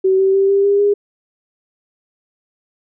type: tone with pitch steps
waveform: sine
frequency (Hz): 379.6 / 385.1 / 390.7 / 396.4 / 402.2 / 408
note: F#4 / G4 / G4 / G4 / G4 / G#4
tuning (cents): +44 / -31 / -6 / +19 / +44 / -31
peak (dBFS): -10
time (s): 0.04-0.94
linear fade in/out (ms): 10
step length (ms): 150
effects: none